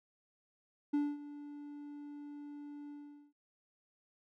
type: tone with ADSR envelope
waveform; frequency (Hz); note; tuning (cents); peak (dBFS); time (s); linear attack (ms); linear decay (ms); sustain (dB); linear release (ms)
triangle; 291; D4; -16; -26; 0.93-3.33; 12; 230; -17; 430
effects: none